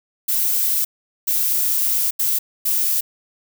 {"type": "noise bursts at uneven times", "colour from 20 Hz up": "violet", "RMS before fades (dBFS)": -19, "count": 4, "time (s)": [[0.28, 0.85], [1.27, 2.11], [2.19, 2.39], [2.65, 3.01]], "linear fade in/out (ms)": 10, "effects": []}